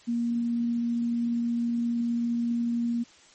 sine tone, 235.7 Hz, A#3, 19 cents sharp, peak -24 dBFS, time 0.07-3.04 s, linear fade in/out 20 ms, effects white hiss -55 dBFS RMS until 3.34 s + MP3 32 kbps

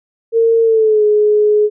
sine tone with pitch glide, 456.5 to 421 Hz, A#4 to G#4, -36 to +24 cents, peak -8 dBFS, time 0.32-1.7 s, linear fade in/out 50 ms, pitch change -140 cents, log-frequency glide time 0.62-1.04 s, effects none

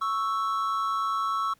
triangle tone pair together, 1108.7 / 1318.5 Hz, C#6 / E6, 0 / 0 cents, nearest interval minor third, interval 300 cents, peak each -26 dBFS, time 0.01-1.54 s, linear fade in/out 10 ms, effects pink hiss -64 dBFS RMS until 1.59 s

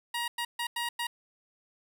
15% pulse tone bursts at uneven times, 948 Hz, A#5, 29 cents sharp, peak -24 dBFS, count 5, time 0.14-0.28 / 0.38-0.45 / 0.59-0.67 / 0.76-0.89 / 0.99-1.07 s, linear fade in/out 5 ms, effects none

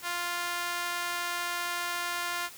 sawtooth tone with high-pass filter, 349.2 Hz, F4, in tune, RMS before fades -33 dBFS, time 0.02-2.5 s, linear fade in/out 50 ms, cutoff 1200 Hz, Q 1.2, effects white hiss -48 dBFS RMS until 2.57 s

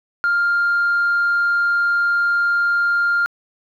sine tone with vibrato, 1400 Hz, F6, 4 cents sharp, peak -13 dBFS, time 0.24-3.26 s, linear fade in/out 0 ms, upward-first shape triangle, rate 20 Hz, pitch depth 11 cents each way, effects tanh soft clip ceiling -12 dBFS + 9-bit

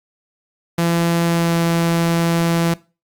sawtooth tone with pitch glide, 169.2 to 168.03 Hz, E3 to E3, +45 to +33 cents, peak -11 dBFS, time 0.78-2.74 s, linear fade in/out 5 ms, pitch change -12 cents, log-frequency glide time 1.25-1.56 s, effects noise-tail reverb RT60 0.3 s tail -20 dB re dry + Opus 48 kbps

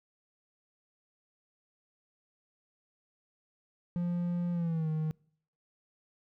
triangle tone with pitch glide, 174.61 to 156.46 Hz, F3 to D#3, 0 to +10 cents, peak -27 dBFS, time 3.96-5.11 s, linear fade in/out 0 ms, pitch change -190 cents, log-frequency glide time 4.52-4.89 s, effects noise-tail reverb RT60 0.6 s tail -26 dB re dry

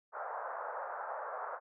pink band-pass noise, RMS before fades -41 dBFS, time 0.12-1.6 s, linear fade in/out 50 ms, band 530 to 1500 Hz, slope 48 dB/octave, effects none

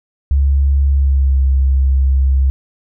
sine tone with pitch glide, 69.3 to 66.86 Hz, C#2 to C2, 0 to +38 cents, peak -9 dBFS, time 0.31-2.5 s, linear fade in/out 0 ms, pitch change -62 cents, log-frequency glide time 0.91-1.39 s, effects none

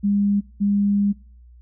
sine tone pair in turn, 202.3 / 202.3 Hz, G#3 / G#3, -45 / -45 cents, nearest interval unison, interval 0 cents, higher neither, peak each -16 dBFS, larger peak neither, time 0.03-0.41 / 0.6-1.13 s, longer second, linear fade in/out 20 ms, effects noise-tail reverb RT60 0.5 s tail -26 dB re dry + added 60 Hz sine -44 dBFS peak until 1.61 s

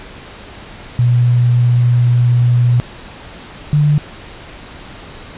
sine tone pair in turn, 121.4 / 148.02 Hz, B2 / D3, -29 / +14 cents, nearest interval minor third, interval 343 cents, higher second, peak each -8 dBFS, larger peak neither, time 0.99-2.8 / 3.73-3.98 s, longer first, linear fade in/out 0 ms, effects pink hiss -34 dBFS RMS until 5.37 s + resampled to 8000 Hz

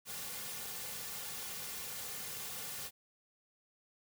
white noise with comb filter, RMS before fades -43 dBFS, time 0.05-2.91 s, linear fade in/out 50 ms, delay 3.1 ms, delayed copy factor -0.65, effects none

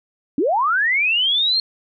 sine linear sweep, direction up, 250 to 4277 Hz, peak -15 dBFS, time 0.38-1.6 s, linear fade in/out 2 ms, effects none

